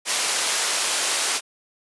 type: band-pass noise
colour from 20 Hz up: white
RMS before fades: -23 dBFS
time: 0.05-1.41 s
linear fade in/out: 50 ms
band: 460 to 9700 Hz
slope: 12 dB/octave
effects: resampled to 24000 Hz

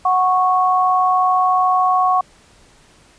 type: tone pair together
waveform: sine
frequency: 738 / 1104.3 Hz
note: F#5 / C#6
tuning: -5 / -7 cents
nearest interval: perfect fifth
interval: 698 cents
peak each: -15 dBFS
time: 0.05-2.21 s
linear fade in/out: 5 ms
effects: pink hiss -50 dBFS RMS until 3.18 s + resampled to 22050 Hz

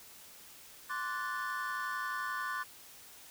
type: chord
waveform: triangle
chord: D dominant seventh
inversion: third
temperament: equal with one note detuned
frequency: 1046.5 / 1157.8 / 1480 / 1760 Hz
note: C6 / D6 / F#6 / A6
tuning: 0 / -25 / 0 / 0 cents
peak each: -39 / -38 / -38 / -39 dBFS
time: 0.89-2.64 s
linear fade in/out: 20 ms
effects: white hiss -54 dBFS RMS until 3.3 s

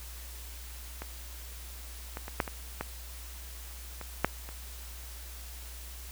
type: clicks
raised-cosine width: 0.5 ms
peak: -23 / -22 / -24 / -11 / -22 / -17 / -25 / -8 / -28 dBFS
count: 9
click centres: 1.02 / 2.171 / 2.281 / 2.402 / 2.478 / 2.81 / 4.013 / 4.246 / 4.49 s
effects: added 60 Hz sine -43 dBFS peak until 6.11 s + white hiss -48 dBFS RMS until 6.11 s

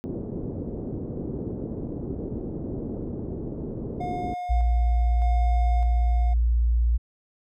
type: low-pass noise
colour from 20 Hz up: white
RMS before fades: -32 dBFS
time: 0.04-4.34 s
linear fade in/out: 0 ms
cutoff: 400 Hz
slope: 24 dB/octave
type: tone with tremolo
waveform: triangle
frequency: 716 Hz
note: F5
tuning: 43 cents sharp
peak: -27 dBFS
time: 4-6.34 s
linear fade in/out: 10 ms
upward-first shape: square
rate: 0.82 Hz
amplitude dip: 45%
type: tone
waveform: sine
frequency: 58.27 Hz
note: A#1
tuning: in tune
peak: -18 dBFS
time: 4.49-6.98 s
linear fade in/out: 20 ms
effects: none

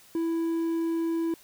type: tone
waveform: triangle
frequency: 330.6 Hz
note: E4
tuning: 5 cents sharp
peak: -23 dBFS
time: 0.15-1.34 s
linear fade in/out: 2 ms
effects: white hiss -55 dBFS RMS until 1.43 s

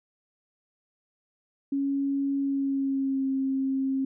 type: tone with pitch glide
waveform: sine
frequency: 277.2 to 267.8 Hz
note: C#4 to C4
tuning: 0 to +40 cents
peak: -24 dBFS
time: 1.72-4.05 s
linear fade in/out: 5 ms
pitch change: -60 cents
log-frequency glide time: 2.39-3.28 s
effects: none

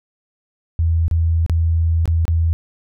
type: tone with dropouts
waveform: sine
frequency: 82.41 Hz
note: E2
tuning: in tune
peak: -13 dBFS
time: 0.79-2.53 s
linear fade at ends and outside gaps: 0 ms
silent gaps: 1.081-1.112 / 1.463-1.497 / 2.056-2.077 / 2.253-2.28 s
effects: none

